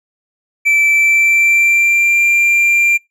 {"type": "tone with pitch glide", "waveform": "triangle", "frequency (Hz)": [2324, 2377], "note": ["D7", "D7"], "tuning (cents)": [-19, 20], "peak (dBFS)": -7, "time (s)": [0.65, 2.98], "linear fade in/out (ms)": 20, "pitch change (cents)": 39, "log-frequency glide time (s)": [0.9, 2.22], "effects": ["noise-tail reverb RT60 0.2 s tail -26 dB re dry"]}